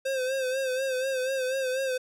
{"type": "tone with vibrato", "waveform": "square", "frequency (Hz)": 523.3, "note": "C5", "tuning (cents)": 0, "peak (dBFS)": -27, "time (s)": [0.05, 1.98], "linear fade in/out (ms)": 10, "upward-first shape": "sine", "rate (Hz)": 4.1, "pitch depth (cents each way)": 56, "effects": ["low-pass 12000 Hz 12 dB/octave"]}